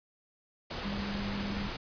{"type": "tone in noise", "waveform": "sine", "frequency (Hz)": 200.9, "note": "G3", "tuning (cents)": 43, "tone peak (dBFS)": -35, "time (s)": [0.84, 1.68], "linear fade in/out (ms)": 10, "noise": "pink", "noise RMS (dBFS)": -37, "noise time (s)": [0.7, 1.77], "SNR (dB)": -1, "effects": ["resampled to 11025 Hz"]}